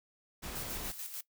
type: noise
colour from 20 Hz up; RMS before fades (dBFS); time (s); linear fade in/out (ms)
pink; -42; 0.42-0.92; 20
type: noise with tremolo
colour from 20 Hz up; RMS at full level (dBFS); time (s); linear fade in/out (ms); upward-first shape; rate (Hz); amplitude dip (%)
blue; -41; 0.55-1.21; 5; square; 6.8; 50
effects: noise-tail reverb RT60 0.1 s tail -19 dB re dry